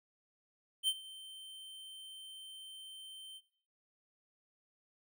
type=tone with ADSR envelope; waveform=square; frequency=3108 Hz; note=G7; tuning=16 cents flat; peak=-28 dBFS; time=0.83-3.41 s; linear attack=51 ms; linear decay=51 ms; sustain=-21 dB; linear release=48 ms; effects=noise-tail reverb RT60 0.6 s tail -19 dB re dry